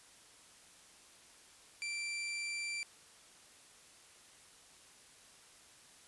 sawtooth tone, 2349 Hz, D7, in tune, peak -34 dBFS, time 1.82-2.83 s, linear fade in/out 0 ms, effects white hiss -60 dBFS RMS until 6.07 s + resampled to 24000 Hz

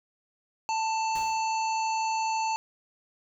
harmonic tone, 886 Hz, A5, 12 cents sharp, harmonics 1 / 3 / 5 / 7 / 8, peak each -26 / -36 / -40 / -43 / -44 dBFS, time 0.69-2.56 s, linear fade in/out 0 ms
pink noise with exponential decay, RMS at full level -41 dBFS, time 1.15-1.59 s, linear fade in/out 5 ms, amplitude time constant 94 ms
effects none

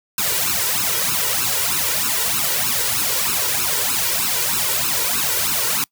white noise with flanger, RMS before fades -20 dBFS, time 0.18-5.84 s, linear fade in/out 2 ms, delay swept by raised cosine 0.74 to 2.14 ms, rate 3.2 Hz, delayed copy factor +0.95, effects noise-tail reverb RT60 0.1 s tail -25 dB re dry + high-pass 80 Hz 12 dB/octave

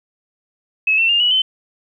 sine tone with pitch steps, 2580 / 2693 / 2810 / 2933 / 3061 Hz, E7 / E7 / F7 / F#7 / G7, -38 / +36 / +10 / -16 / -42 cents, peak -12 dBFS, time 0.87-1.42 s, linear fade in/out 5 ms, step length 110 ms, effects 9-bit

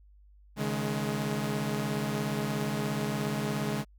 sawtooth chord, C# suspended second, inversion none, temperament equal with one note detuned, 138.59 / 155.56 / 210.2 Hz, C#3 / D#3 / G#3, 0 / 0 / +21 cents, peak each -30 / -32 / -28 dBFS, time 0.56-3.85 s, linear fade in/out 50 ms, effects added 50 Hz sine -54 dBFS peak until 3.98 s

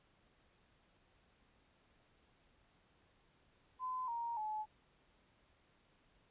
sine tone with pitch steps, 1020 / 935.3 / 857.7 Hz, C6 / A#5 / A5, -44 / +6 / -44 cents, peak -38 dBFS, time 3.79-4.66 s, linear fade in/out 50 ms, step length 290 ms, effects pink hiss -72 dBFS RMS until 6.3 s + resampled to 8000 Hz

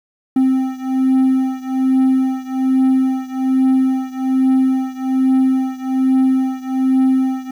triangle beating tone pair, 261.6 / 262.8 Hz, C4 / C4, 0 / +8 cents, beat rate 1.2 Hz, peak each -13 / -15 dBFS, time 0.36-7.51 s, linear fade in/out 5 ms, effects 8-bit

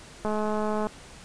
click train, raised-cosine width 1 ms, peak -16 dBFS, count 133, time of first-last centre 0.25-0.87 s, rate 213 Hz, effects pink hiss -47 dBFS RMS until 1.24 s + resampled to 22050 Hz

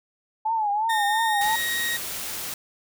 sine tone with vibrato, 858 Hz, A5, 44 cents flat, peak -21 dBFS, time 0.45-1.56 s, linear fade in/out 10 ms, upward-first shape triangle, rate 2.9 Hz, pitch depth 120 cents each way
30% pulse tone with pitch glide, 1832 to 1882.4 Hz, A#6 to A#6, -31 to +16 cents, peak -22 dBFS, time 0.89-1.97 s, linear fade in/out 10 ms, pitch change +47 cents, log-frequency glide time 1.21-1.55 s
white noise, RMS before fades -32 dBFS, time 1.41-2.54 s, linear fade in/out 2 ms
effects none

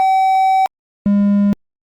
triangle tone pair in turn, 764 / 202.4 Hz, G5 / G#3, -45 / -44 cents, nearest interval octave + major seventh, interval 2299 cents, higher first, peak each -8 dBFS, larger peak neither, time 0-0.66 / 1.06-1.53 s, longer first, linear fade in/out 0 ms, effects Opus 32 kbps

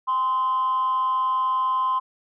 sine tone with amplitude modulation, 1035 Hz, C6, 19 cents flat, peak -16 dBFS, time 0.07-2 s, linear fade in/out 20 ms, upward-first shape sine, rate 236 Hz, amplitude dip 50%, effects tanh soft clip ceiling -16 dBFS

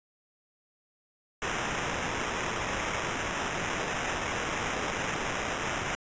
blue noise with sample-and-hold, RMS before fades -32 dBFS, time 1.42-5.95 s, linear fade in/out 0 ms, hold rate 4410 Hz, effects resampled to 16000 Hz

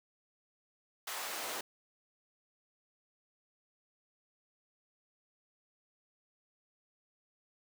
pink noise with high-pass filter sweep, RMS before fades -40 dBFS, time 1.07-1.61 s, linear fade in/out 5 ms, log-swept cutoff 1000 to 440 Hz, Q 0.96, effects none

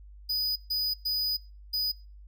square tone bursts at uneven times, 4970 Hz, D#8, 3 cents flat, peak -27 dBFS, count 4, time 0.29-0.56 / 0.7-0.94 / 1.05-1.37 / 1.73-1.92 s, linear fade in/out 10 ms, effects noise-tail reverb RT60 0.4 s tail -26 dB re dry + added 50 Hz sine -46 dBFS peak until 2.27 s

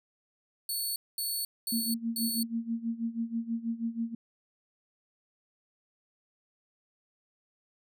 10% pulse tone bursts, 4435 Hz, C#8, in tune, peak -24 dBFS, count 4, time 0.69-2.43 s, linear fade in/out 2 ms, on 270 ms, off 220 ms
sine tone with tremolo, 230 Hz, A#3, 23 cents flat, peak -27 dBFS, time 1.72-4.15 s, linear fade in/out 5 ms, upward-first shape sine, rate 6.2 Hz, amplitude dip 85%
effects none

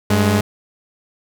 sawtooth tone pair together, 98.1 / 210.1 Hz, G2 / G#3, +2 / +20 cents, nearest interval octave + minor second, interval 1318 cents, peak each -12 dBFS, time 0.1-0.41 s, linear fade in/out 5 ms, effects none

